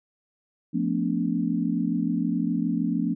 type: chord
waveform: sine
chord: B half-diminished seventh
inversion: second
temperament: equal with one note detuned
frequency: 174.61 / 220 / 246.9 / 287 Hz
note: F3 / A3 / B3 / D4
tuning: 0 / 0 / 0 / -40 cents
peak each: -28 dBFS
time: 0.73-3.15 s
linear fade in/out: 20 ms
effects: none